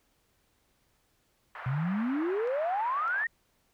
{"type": "band-pass noise", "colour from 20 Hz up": "white", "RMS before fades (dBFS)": -42, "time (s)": [1.55, 3.24], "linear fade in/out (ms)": 2, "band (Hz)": [690, 1700], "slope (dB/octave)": 24}
{"type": "exponential sweep", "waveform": "sine", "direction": "up", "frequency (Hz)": [123.47, 1900], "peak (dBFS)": -27, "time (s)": [1.66, 3.27], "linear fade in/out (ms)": 5}
{"type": "clicks", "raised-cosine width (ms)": 0.2, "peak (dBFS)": -35, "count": 2, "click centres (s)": [2.474, 3.079]}
{"effects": ["pink hiss -71 dBFS RMS until 3.73 s"]}